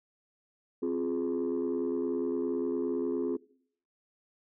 sine chord, F minor, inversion second, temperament just, 261.9 / 349.2 / 419.1 Hz, C4 / F4 / Ab4, +2 / 0 / +16 cents, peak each -31 dBFS, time 0.82-3.37 s, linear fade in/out 10 ms, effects noise-tail reverb RT60 0.6 s tail -21 dB re dry + tanh soft clip ceiling -24 dBFS

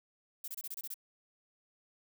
violet noise bursts, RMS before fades -41 dBFS, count 8, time 0.44-0.942 s, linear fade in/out 5 ms, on 40 ms, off 26 ms, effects none

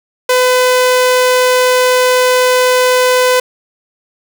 sawtooth tone, 504 Hz, B4, 35 cents sharp, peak -4 dBFS, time 0.29-3.4 s, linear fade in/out 5 ms, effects none

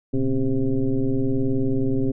sine tone with frequency modulation, 138.59 Hz, C#3, in tune, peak -18 dBFS, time 0.13-2.12 s, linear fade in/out 10 ms, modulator 129 Hz, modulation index 2, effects none

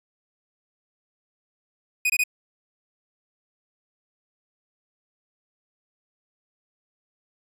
45% pulse tone bursts, 2489 Hz, D#7, in tune, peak -19 dBFS, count 3, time 2.05-2.238 s, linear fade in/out 5 ms, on 48 ms, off 22 ms, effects resampled to 32000 Hz

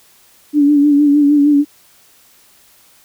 sine tone with vibrato, 290 Hz, D4, 22 cents flat, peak -7 dBFS, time 0.53-1.65 s, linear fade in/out 50 ms, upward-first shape sine, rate 6.5 Hz, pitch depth 42 cents each way, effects white hiss -49 dBFS RMS until 3.04 s

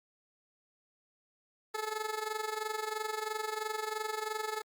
15% pulse tone with amplitude modulation, 432.2 Hz, A4, 31 cents flat, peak -25 dBFS, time 1.74-4.62 s, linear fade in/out 10 ms, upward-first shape sine, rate 23 Hz, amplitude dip 75%, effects Opus 48 kbps

